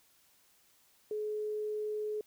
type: tone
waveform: sine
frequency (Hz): 424.9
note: G#4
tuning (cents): +40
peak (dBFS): -33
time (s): 1.11-2.21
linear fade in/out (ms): 2
effects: white hiss -67 dBFS RMS until 2.26 s